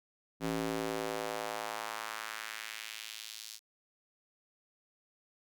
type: tone with high-pass filter sweep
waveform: square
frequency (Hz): 55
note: A1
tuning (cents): 0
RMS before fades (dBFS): -39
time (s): 0.4-3.6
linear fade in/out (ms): 50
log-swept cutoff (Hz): 220 to 4900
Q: 1.4
effects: none